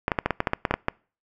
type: clicks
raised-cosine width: 0.5 ms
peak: -6 dBFS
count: 12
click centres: 0.081 / 0.118 / 0.188 / 0.26 / 0.307 / 0.404 / 0.472 / 0.534 / 0.652 / 0.71 / 0.74 / 0.884 s
effects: noise-tail reverb RT60 0.4 s tail -26 dB re dry